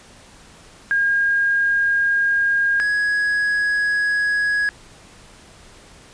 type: tone pair in turn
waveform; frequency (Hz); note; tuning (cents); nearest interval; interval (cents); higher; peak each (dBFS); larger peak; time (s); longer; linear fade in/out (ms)
sine / triangle; 1621 / 1667.5; G#6 / G#6; -42 / +7; unison; 49; second; -15 / -15; neither; 0.91-2.8 / 2.8-4.69; neither; 0
effects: pink hiss -46 dBFS RMS until 6.13 s + resampled to 22050 Hz